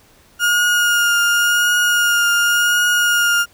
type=tone with vibrato; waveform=35% pulse; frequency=1425 Hz; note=F6; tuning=34 cents sharp; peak=-11 dBFS; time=0.39-3.46 s; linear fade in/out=50 ms; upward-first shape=triangle; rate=0.91 Hz; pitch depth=21 cents each way; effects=pink hiss -51 dBFS RMS until 3.53 s